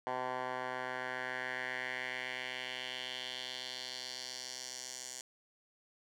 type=tone with band-pass filter sweep; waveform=10% pulse; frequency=127.3 Hz; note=C3; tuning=47 cents flat; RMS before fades=-41 dBFS; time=0.07-5.21 s; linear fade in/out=0 ms; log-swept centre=990 to 6900 Hz; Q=2.5; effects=none